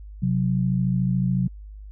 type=tone pair together; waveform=sine; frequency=130 / 183.85 Hz; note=C3 / F#3; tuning=-11 / -11 cents; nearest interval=tritone; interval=600 cents; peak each=-22 dBFS; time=0.22-1.48 s; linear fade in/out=10 ms; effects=added 51 Hz sine -37 dBFS peak until 1.91 s